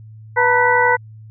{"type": "tone cluster", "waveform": "sine", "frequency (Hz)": [490.9, 902, 973, 1497, 1962], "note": ["B4", "A5", "B5", "F#6", "B6"], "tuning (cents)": [-10, 43, -26, 20, -12], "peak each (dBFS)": -18, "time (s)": [0.36, 0.97], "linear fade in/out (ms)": 20, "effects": ["added 109 Hz sine -36 dBFS peak until 1.3 s"]}